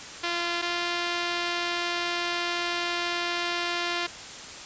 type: tone pair in turn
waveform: 5% pulse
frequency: 345.1 / 347.5 Hz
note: F4 / F4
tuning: -21 / -9 cents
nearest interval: unison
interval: 12 cents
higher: second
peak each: -15 dBFS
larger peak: neither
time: 0.23-0.62 / 0.62-4.07 s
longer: second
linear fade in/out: 10 ms
effects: white hiss -40 dBFS RMS until 4.65 s + resampled to 16000 Hz